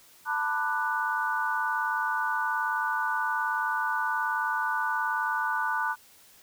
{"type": "chord", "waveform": "sine", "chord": "B minor seventh", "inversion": "third", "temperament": "just", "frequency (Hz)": [889, 987.8, 1185.3, 1481.6], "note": ["A5", "B5", "D6", "F#6"], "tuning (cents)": [18, 0, 16, 2], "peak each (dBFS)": [-31, -33, -33, -29], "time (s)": [0.25, 5.96], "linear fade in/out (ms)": 50, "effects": ["white hiss -56 dBFS RMS until 6.42 s"]}